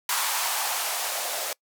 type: noise with band-pass filter sweep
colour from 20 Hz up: violet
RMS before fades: -28 dBFS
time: 0.09-1.53 s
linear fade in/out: 2 ms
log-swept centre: 1000 to 570 Hz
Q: 2.7
effects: noise-tail reverb RT60 0.1 s tail -25 dB re dry